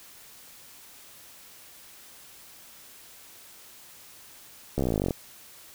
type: slowing click train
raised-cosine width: 2 ms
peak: -13 dBFS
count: 19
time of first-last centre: 4.78-5.108 s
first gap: 14 ms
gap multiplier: 1.03
effects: white hiss -50 dBFS RMS until 5.74 s